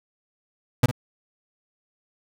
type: tone with echo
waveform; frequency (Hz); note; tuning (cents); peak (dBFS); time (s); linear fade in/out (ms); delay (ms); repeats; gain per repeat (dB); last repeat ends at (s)
35% pulse; 123.47; B2; 0; -11; 0.83-0.86; 5; 53; 1; -12; 0.913
effects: none